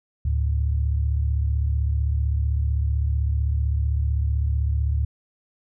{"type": "tone pair together", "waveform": "sine", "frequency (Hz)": [72.49, 108.2], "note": ["D2", "A2"], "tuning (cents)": [-22, -29], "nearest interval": "perfect fifth", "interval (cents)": 693, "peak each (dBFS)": [-20, -26], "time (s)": [0.25, 5.05], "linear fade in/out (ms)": 5, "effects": []}